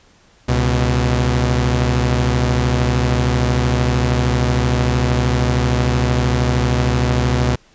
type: tone pair together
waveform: sawtooth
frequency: 68.26 / 123.47 Hz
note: C#2 / B2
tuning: -26 / 0 cents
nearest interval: minor seventh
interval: 1026 cents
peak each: -14 / -12 dBFS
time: 0.48-7.56 s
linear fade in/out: 10 ms
effects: pink hiss -52 dBFS RMS until 7.74 s + resampled to 16000 Hz